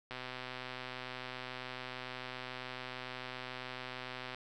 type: click train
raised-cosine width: 0.3 ms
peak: -26 dBFS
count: 539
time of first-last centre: 0.11-4.346 s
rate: 127 Hz
effects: none